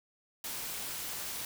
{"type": "noise with amplitude modulation", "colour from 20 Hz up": "white", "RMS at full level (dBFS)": -37, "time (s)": [0.44, 1.45], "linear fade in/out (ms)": 2, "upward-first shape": "sine", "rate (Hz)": 288, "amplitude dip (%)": 45, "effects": []}